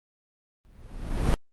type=noise with exponential growth; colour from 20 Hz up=brown; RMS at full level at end=-17 dBFS; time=0.65-1.34 s; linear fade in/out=0 ms; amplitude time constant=150 ms; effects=Opus 32 kbps